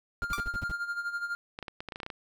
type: noise bursts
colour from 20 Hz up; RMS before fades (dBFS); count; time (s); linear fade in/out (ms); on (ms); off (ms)
brown; -35; 7; 0.22-0.719; 2; 25; 54
type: tone with tremolo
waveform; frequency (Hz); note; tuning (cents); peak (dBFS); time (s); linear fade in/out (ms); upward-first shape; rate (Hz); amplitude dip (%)
triangle; 1403; F6; +8; -27; 0.22-1.35; 0; sine; 12; 70
type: tone with exponential decay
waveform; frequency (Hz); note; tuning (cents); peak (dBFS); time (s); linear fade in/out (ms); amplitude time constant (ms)
sawtooth; 1174.7; D6; 0; -24; 0.33-0.49; 1; 33
type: clicks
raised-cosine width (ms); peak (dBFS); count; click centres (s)
0.3; -22; 11; 1.589 / 1.627 / 1.682 / 1.805 / 1.887 / 1.922 / 1.959 / 2.002 / 2.032 / 2.064 / 2.102
effects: none